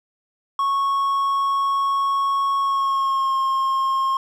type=tone with pitch glide; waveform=triangle; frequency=1103 to 1071 Hz; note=C#6 to C6; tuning=-9 to +40 cents; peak=-16 dBFS; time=0.59-4.17 s; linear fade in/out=2 ms; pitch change=-51 cents; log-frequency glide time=2.59-3.37 s; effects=none